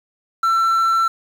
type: tone with quantisation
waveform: triangle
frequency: 1343 Hz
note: E6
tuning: 32 cents sharp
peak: -12 dBFS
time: 0.43-1.08 s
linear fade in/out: 5 ms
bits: 7
effects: none